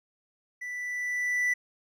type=tone with level ramp; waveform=triangle; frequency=1975.5 Hz; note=B6; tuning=in tune; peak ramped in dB=-33 to -21 dBFS; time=0.61-1.54 s; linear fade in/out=10 ms; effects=none